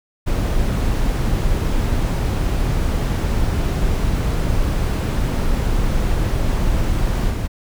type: noise with level steps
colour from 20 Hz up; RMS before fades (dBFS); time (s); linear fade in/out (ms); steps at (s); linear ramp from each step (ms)
brown; -18 / -21; 0.26-7.48; 20; 7.3; 20
effects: none